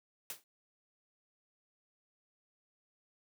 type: noise with exponential decay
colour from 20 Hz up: white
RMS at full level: -38 dBFS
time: 0.3-0.44 s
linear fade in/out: 1 ms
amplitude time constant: 29 ms
effects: high-pass 150 Hz 12 dB/octave